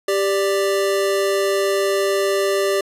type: tone pair together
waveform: square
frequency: 393.9 / 587.3 Hz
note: G4 / D5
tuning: +8 / 0 cents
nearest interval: perfect fifth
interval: 692 cents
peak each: -19 / -22 dBFS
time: 0.08-2.81 s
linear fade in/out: 5 ms
effects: resampled to 32000 Hz